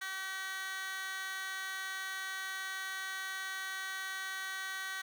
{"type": "tone with high-pass filter", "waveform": "15% pulse", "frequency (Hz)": 381.4, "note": "G4", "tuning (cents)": -47, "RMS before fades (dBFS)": -40, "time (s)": [0.01, 5.02], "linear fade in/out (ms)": 10, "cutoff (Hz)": 1800, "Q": 2.5, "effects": []}